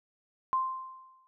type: tone with exponential decay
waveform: sine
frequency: 1045 Hz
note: C6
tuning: 2 cents flat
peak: -23 dBFS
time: 0.53-1.27 s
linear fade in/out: 0 ms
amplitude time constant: 160 ms
effects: none